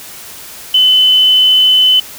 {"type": "tone", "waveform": "sine", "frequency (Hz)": 3027, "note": "F#7", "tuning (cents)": 39, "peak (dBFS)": -5, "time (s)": [0.74, 2], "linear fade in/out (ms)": 5, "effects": ["white hiss -31 dBFS RMS until 2.18 s"]}